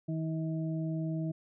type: harmonic tone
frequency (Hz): 160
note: D#3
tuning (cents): +49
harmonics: 1 / 2 / 4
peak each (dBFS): -32 / -37 / -44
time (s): 0.08-1.32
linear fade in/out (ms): 10
effects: none